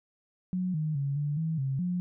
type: tone with pitch steps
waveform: sine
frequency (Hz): 183 / 154.7 / 139.7 / 146.3 / 161 / 134.7 / 178.7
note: F#3 / D#3 / C#3 / D3 / E3 / C#3 / F3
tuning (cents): -19 / -10 / +14 / -6 / -41 / -49 / +40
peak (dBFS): -27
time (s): 0.53-2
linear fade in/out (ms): 0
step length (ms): 210
effects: none